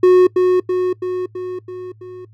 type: tone with echo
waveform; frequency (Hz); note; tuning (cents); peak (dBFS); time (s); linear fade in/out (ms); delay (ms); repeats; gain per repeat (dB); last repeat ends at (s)
triangle; 365.3; F#4; -22; -4; 0.03-0.27; 5; 330; 6; -4; 2.25
effects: noise-tail reverb RT60 0.1 s tail -21 dB re dry + added 108 Hz sine -43 dBFS peak until 2.33 s